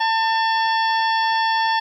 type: harmonic tone with a mistuned harmonic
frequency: 897 Hz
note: A5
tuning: 33 cents sharp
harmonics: 1 / 2 / 3 / 4 / 5 / 6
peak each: -18 / -23 / -33 / -29 / -32 / -33 dBFS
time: 0-1.8 s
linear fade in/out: 10 ms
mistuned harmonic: 4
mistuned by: -99 cents
effects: 9-bit